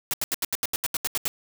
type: noise bursts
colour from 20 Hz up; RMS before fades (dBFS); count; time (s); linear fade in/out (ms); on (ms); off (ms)
white; -26; 12; 0.11-1.28; 0; 26; 78
effects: none